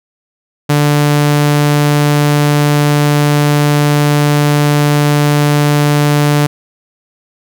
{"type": "tone", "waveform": "sawtooth", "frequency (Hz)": 146.83, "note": "D3", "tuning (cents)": 0, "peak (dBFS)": -4, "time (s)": [0.69, 6.47], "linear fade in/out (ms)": 10, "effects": []}